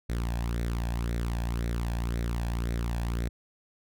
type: tone with flanger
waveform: sawtooth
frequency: 58.27 Hz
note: A#1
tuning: in tune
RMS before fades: -30 dBFS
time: 0.09-3.29 s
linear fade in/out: 10 ms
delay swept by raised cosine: 0.5 to 1.21 ms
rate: 1.9 Hz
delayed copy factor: +0.6
effects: none